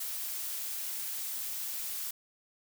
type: noise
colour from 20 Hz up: blue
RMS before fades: -37 dBFS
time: 0-2.11 s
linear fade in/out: 5 ms
effects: none